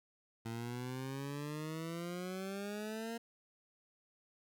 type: exponential sweep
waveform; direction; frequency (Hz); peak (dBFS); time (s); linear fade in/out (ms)
20% pulse; up; 113 to 233.1; -35; 0.45-3.18; 10
effects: none